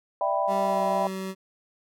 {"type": "chord", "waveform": "sine", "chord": "E minor seventh", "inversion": "third", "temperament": "equal with one note detuned", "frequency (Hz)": [591.8, 659.3, 784, 987.8], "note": ["D5", "E5", "G5", "B5"], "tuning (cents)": [13, 0, 0, 0], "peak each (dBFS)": -28, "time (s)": [0.21, 1.07], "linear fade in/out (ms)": 2}
{"type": "tone with pitch glide", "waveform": "25% pulse", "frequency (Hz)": [195.1, 190.2], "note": ["G3", "F#3"], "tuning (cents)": [-8, 48], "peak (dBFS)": -27, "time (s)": [0.47, 1.35], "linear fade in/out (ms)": 50, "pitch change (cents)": -44, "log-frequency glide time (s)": [0.6, 0.82]}
{"effects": []}